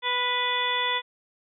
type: harmonic tone with a mistuned harmonic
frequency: 493.9 Hz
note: B4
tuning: in tune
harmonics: 1 / 2 / 3 / 4 / 5 / 6 / 7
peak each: -35 / -28 / -37 / -29 / -35 / -38 / -28 dBFS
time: 0.02-1.02 s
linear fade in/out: 50 ms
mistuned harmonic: 3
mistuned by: -27 cents
effects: none